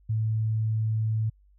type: tone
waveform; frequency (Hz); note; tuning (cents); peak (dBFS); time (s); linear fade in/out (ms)
sine; 110; A2; 0; -23; 0.09-1.3; 10
effects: added 49 Hz sine -56 dBFS peak until 1.58 s